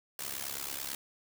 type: noise with amplitude modulation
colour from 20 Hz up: white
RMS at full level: -35 dBFS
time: 0.19-0.95 s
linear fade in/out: 2 ms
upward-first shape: sine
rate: 69.1 Hz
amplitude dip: 85%
effects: none